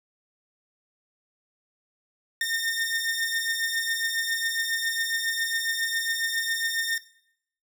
sawtooth beating tone pair, 1818 / 1825.3 Hz, A#6 / A#6, -44 / -37 cents, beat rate 7.3 Hz, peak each -27 / -23 dBFS, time 2.41-6.98 s, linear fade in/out 2 ms, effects noise-tail reverb RT60 0.7 s tail -18 dB re dry

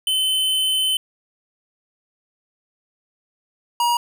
square tone pair in turn, 3053 / 953.3 Hz, G7 / A#5, -46 / +39 cents, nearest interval octave + minor sixth, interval 2015 cents, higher first, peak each -18 / -17 dBFS, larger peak second, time 0.07-0.97 / 3.8-3.97 s, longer first, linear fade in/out 2 ms, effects none

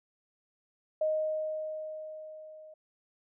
sine tone with level ramp, 622.3 Hz, D#5, in tune, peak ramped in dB -25 to -48 dBFS, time 1.01-2.74 s, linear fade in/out 5 ms, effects none

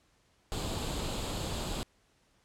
pink noise with comb filter, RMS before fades -35 dBFS, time 0.52-1.83 s, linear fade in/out 0 ms, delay 0.26 ms, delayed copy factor +0.55, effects pink hiss -69 dBFS RMS until 2.44 s + low-pass 9000 Hz 12 dB/octave

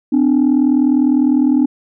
sine tone pair together, 255.8 / 295.7 Hz, C4 / D4, -39 / +12 cents, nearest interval minor third, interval 251 cents, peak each -11 dBFS, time 0.12-1.66 s, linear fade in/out 10 ms, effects tanh soft clip ceiling -6 dBFS

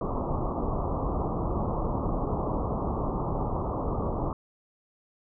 pink low-pass noise, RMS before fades -29 dBFS, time 0.01-4.33 s, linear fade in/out 2 ms, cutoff 1200 Hz, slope 96 dB/octave, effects none

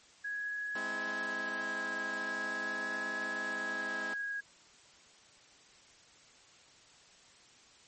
sine tone with vibrato, 1661.2 Hz, G#6, in tune, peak -35 dBFS, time 0.24-4.41 s, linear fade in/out 10 ms, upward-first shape sine, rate 0.43 Hz, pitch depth 15 cents each way
10% pulse chord, Ab augmented, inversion none, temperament just, 207.7 / 259.6 / 324.5 Hz, Ab3 / C4 / E4, 0 / -13 / -27 cents, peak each -37 dBFS, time 0.75-4.14 s, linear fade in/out 5 ms
effects white hiss -60 dBFS RMS until 7.87 s + MP3 32 kbps

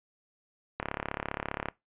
click train, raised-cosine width 0.5 ms, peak -16 dBFS, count 32, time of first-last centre 0.8-1.686 s, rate 35 Hz, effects noise-tail reverb RT60 0.2 s tail -21 dB re dry + resampled to 8000 Hz

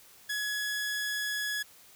sawtooth tone, 1685 Hz, G#6, 25 cents sharp, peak -27 dBFS, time 0.29-1.63 s, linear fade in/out 10 ms, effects white hiss -56 dBFS RMS until 1.95 s

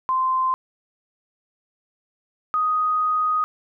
sine tone pair in turn, 1039 / 1247.4 Hz, C6 / D#6, -12 / +4 cents, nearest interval minor third, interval 316 cents, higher second, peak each -18 dBFS, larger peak neither, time 0.09-0.54 / 2.54-3.44 s, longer second, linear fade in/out 0 ms, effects none

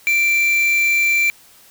triangle tone with quantisation, 2352 Hz, D7, 2 cents sharp, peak -12 dBFS, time 0.07-1.3 s, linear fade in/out 0 ms, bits 4, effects white hiss -48 dBFS RMS until 1.7 s

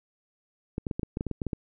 clicks, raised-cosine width 3 ms, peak -17 dBFS, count 12, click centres 0.781 / 0.868 / 0.912 / 0.995 / 1.032 / 1.171 / 1.209 / 1.267 / 1.313 / 1.418 / 1.467 / 1.532 s, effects none

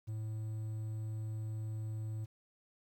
triangle tone, 109.1 Hz, A2, 14 cents flat, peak -35 dBFS, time 0.07-2.26 s, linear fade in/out 20 ms, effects 11-bit

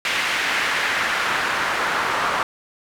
pink noise with band-pass filter sweep, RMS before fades -22 dBFS, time 0.05-2.43 s, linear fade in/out 2 ms, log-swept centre 2200 to 1200 Hz, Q 1.5, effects none

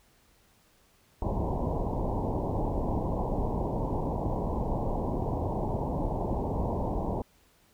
pink low-pass noise, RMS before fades -30 dBFS, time 1.22-7.22 s, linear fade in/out 2 ms, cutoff 1000 Hz, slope 96 dB/octave, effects pink hiss -64 dBFS RMS until 7.73 s

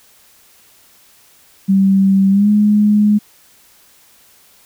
sine tone with pitch glide, 193.9 to 209 Hz, G3 to G#3, -19 to +11 cents, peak -8 dBFS, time 1.68-3.19 s, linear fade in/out 20 ms, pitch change +130 cents, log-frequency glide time 2.3-2.49 s, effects white hiss -49 dBFS RMS until 4.65 s

